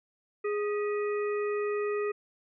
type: harmonic tone with a mistuned harmonic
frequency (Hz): 414.6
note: G#4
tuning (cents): -3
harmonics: 1 / 3 / 5 / 6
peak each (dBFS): -28 / -38 / -42 / -44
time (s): 0.44-2.12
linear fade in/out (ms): 10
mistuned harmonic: 5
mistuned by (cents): -120
effects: none